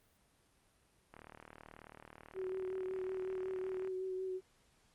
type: click train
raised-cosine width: 0.5 ms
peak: -36 dBFS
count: 106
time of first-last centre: 1.14-3.874 s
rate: 38.4 Hz
type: tone with vibrato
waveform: sine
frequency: 374.7 Hz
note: F#4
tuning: 22 cents sharp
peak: -37 dBFS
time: 2.34-4.41 s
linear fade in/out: 50 ms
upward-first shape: sine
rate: 5.4 Hz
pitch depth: 18 cents each way
effects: pink hiss -71 dBFS RMS until 4.94 s + Opus 32 kbps